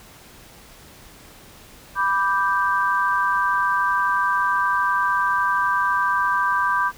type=chord; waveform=sine; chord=G major; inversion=first; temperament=equal; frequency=987.8 / 1174.7 / 1568 Hz; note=B5 / D6 / G6; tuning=0 / 0 / 0 cents; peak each=-22 dBFS; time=1.95-6.92 s; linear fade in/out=50 ms; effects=pink hiss -46 dBFS RMS until 6.97 s